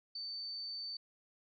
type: tone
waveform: sine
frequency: 4554 Hz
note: C#8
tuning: 46 cents sharp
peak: -40 dBFS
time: 0.15-0.97 s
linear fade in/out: 5 ms
effects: none